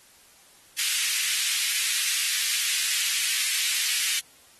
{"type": "high-pass noise", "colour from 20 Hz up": "pink", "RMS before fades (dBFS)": -26, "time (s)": [0.78, 4.2], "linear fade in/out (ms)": 10, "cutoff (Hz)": 2100, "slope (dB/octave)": 24, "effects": ["white hiss -55 dBFS RMS until 4.59 s", "AAC 32 kbps"]}